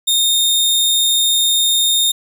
sawtooth tone, 3667 Hz, A#7, 29 cents flat, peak -9 dBFS, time 0.07-2.12 s, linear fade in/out 10 ms, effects 8-bit

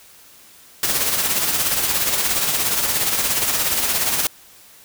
white noise with tremolo, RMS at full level -18 dBFS, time 0.83-4.27 s, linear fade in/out 2 ms, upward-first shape sine, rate 17 Hz, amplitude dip 45%, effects white hiss -47 dBFS RMS until 4.84 s

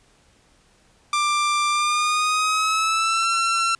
sawtooth tone with pitch glide, 1184 to 1352.2 Hz, D6 to E6, +14 to +44 cents, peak -15 dBFS, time 1.13-3.75 s, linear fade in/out 2 ms, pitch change +230 cents, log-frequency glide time 1.7-3.3 s, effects pink hiss -58 dBFS RMS until 3.79 s + resampled to 22050 Hz

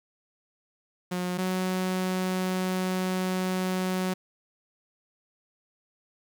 sawtooth tone pair in turn, 180 / 185.27 Hz, F#3 / F#3, -47 / +3 cents, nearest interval unison, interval 50 cents, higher second, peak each -24 / -22 dBFS, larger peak second, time 1.11-1.38 / 1.38-4.14 s, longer second, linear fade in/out 10 ms, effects 10-bit

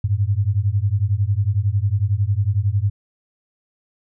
sine beating tone pair, 95.8 / 106.8 Hz, G2 / G#2, -39 / +49 cents, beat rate 11 Hz, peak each -19 dBFS, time 0.04-2.9 s, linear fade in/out 5 ms, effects none

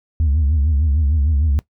sine tone with vibrato, 74.4 Hz, D2, 23 cents sharp, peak -11 dBFS, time 0.2-1.59 s, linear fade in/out 0 ms, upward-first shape triangle, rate 6.6 Hz, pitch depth 180 cents each way, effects noise-tail reverb RT60 0.1 s tail -21 dB re dry + tanh soft clip ceiling -11 dBFS

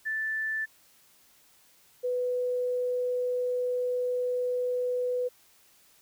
sine tone pair in turn, 1760 / 496.5 Hz, A6 / B4, 0 / +9 cents, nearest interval octave + minor seventh, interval 2191 cents, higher first, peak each -28 / -26 dBFS, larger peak second, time 0.05-0.66 / 2.03-5.29 s, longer second, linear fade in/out 20 ms, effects white hiss -61 dBFS RMS until 6.01 s

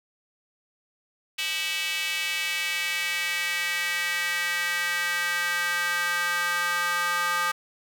square tone with high-pass filter sweep, 174.61 Hz, F3, in tune, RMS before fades -27 dBFS, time 1.38-7.52 s, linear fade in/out 10 ms, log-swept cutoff 2700 to 1300 Hz, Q 2.9, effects none

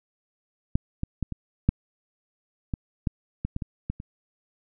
clicks, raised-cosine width 5 ms, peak -9 / -15 / -14 / -19 / -6 / -15 / -11 / -15 / -16 / -18 / -16 / -25 dBFS, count 12, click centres 0.755 / 1.034 / 1.227 / 1.323 / 1.69 / 2.738 / 3.072 / 3.45 / 3.564 / 3.622 / 3.9 / 4.001 s, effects none

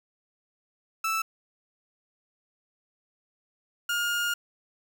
30% pulse tone pair in turn, 1318.5 / 1418.6 Hz, E6 / F6, 0 / +27 cents, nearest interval minor second, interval 127 cents, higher second, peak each -23 dBFS, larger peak neither, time 1.04-1.22 / 3.89-4.34 s, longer second, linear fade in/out 5 ms, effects 9-bit

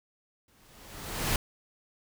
pink noise with exponential growth, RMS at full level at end -26 dBFS, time 0.48-1.36 s, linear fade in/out 2 ms, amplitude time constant 190 ms, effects none

